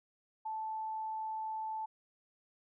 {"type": "tone", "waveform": "sine", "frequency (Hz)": 876, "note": "A5", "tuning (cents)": -8, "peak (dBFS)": -36, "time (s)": [0.45, 1.86], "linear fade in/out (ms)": 10, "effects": []}